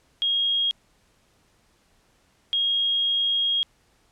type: tone pair in turn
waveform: sine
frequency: 3266 / 3266 Hz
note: G#7 / G#7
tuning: -30 / -30 cents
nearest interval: unison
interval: 0 cents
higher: neither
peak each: -20 dBFS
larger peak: neither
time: 0.22-0.71 / 2.53-3.63 s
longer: second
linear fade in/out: 0 ms
effects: pink hiss -63 dBFS RMS until 4.11 s + low-pass 10000 Hz 12 dB/octave